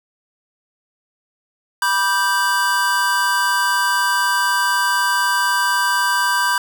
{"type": "chord", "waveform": "square", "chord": "G major", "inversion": "first", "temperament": "just", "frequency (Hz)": [980, 1176, 1568], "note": ["B5", "D6", "G6"], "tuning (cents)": [-14, 2, 0], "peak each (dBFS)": [-20, -25, -19], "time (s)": [1.82, 6.58], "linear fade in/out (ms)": 2, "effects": []}